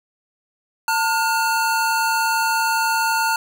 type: tone pair together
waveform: square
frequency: 897.1 / 1428 Hz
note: A5 / F6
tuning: +33 / +38 cents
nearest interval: minor sixth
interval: 805 cents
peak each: -20 / -22 dBFS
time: 0.88-3.36 s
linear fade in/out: 2 ms
effects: none